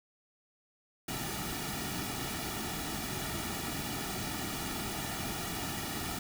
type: noise with comb filter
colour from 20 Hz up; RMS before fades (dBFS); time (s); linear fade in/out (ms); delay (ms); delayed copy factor
pink; -37; 1.08-6.19; 5; 1.9; -0.7
effects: none